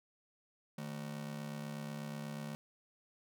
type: ring-modulated tone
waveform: 45% pulse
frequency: 186.5 Hz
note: F#3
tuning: 14 cents sharp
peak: -38 dBFS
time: 0.78-2.55 s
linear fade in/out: 0 ms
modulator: 34.1 Hz
effects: none